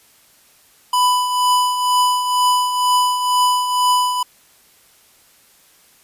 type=tone with tremolo; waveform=square; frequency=995 Hz; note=B5; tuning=13 cents sharp; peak=-12 dBFS; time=0.93-4.23 s; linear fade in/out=5 ms; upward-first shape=triangle; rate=2.1 Hz; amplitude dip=60%; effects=white hiss -52 dBFS RMS until 6.03 s + resampled to 32000 Hz